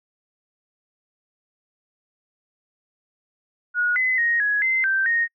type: tone with pitch steps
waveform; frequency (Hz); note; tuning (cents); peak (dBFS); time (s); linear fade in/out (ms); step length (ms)
sine; 1451 / 2028 / 1872 / 1673 / 2069 / 1562 / 1859; F#6 / B6 / A#6 / G#6 / C7 / G6 / A#6; -34 / +45 / +7 / +12 / -20 / -7 / -5; -18; 3.74-5.28; 50; 220
effects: noise-tail reverb RT60 0.1 s tail -26 dB re dry

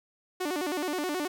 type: tone with vibrato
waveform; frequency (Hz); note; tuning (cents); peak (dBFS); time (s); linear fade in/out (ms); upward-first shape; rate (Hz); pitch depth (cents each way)
sawtooth; 329.6; E4; 0; -25; 0.4-1.28; 10; square; 9.4; 190
effects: none

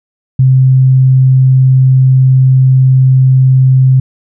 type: tone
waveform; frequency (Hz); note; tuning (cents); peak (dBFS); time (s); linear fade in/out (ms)
sine; 130.81; C3; 0; -3; 0.39-4; 5
effects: none

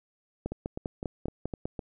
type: two click trains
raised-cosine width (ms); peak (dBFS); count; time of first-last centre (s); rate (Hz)
2; -18 / -21; 7 / 6; 0.46-1.655 / 0.52-1.792; 5.02 / 3.93
effects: none

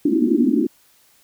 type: band-pass noise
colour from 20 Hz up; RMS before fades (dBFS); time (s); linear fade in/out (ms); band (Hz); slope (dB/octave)
pink; -17; 0.05-0.67; 5; 220 to 360; 96
effects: white hiss -56 dBFS RMS until 1.23 s

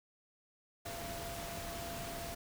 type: tone in noise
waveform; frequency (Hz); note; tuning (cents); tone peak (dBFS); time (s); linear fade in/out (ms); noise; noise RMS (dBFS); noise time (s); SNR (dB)
sine; 682; F5; -41; -45; 0.85-2.35; 10; pink; -44; 0.85-2.35; -4
effects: none

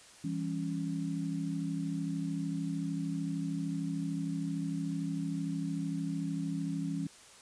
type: chord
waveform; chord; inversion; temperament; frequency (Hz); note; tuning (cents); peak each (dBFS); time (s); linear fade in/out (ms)
sine; C# diminished; first; just; 166.31 / 199.57 / 277.2; E3 / G3 / C#4; +16 / +31 / 0; -35 / -40 / -36; 0.24-7.07; 5
effects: white hiss -55 dBFS RMS until 7.41 s + resampled to 22050 Hz

